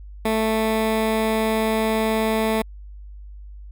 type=tone with notch filter; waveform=15% pulse; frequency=220.4 Hz; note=A3; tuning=3 cents sharp; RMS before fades=-21 dBFS; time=0.25-2.62 s; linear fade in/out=5 ms; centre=6000 Hz; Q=1.3; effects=added 50 Hz sine -36 dBFS peak until 3.71 s